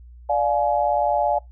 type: chord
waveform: sine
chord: D diminished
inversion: none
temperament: just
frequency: 587.3 / 704.8 / 845.8 Hz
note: D5 / F5 / Ab5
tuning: 0 / +16 / +31 cents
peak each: -22 dBFS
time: 0.29-1.39 s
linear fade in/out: 10 ms
effects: noise-tail reverb RT60 0.2 s tail -25 dB re dry + added 60 Hz sine -41 dBFS peak until 1.51 s